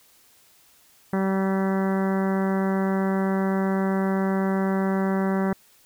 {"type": "harmonic tone with a mistuned harmonic", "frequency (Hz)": 192.3, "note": "G3", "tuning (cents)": -33, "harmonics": [1, 2, 3, 4, 5, 6, 7, 8, 9, 10], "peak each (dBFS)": [-22, -28, -32, -34, -36, -38, -39, -40, -41, -42], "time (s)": [1.13, 5.53], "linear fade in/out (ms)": 2, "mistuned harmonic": 10, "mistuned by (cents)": 36, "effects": ["white hiss -57 dBFS RMS until 5.85 s"]}